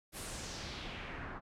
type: noise with low-pass filter sweep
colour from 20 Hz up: pink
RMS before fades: -44 dBFS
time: 0.12-1.41 s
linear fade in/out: 50 ms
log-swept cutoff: 12000 to 1300 Hz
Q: 2.1
effects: none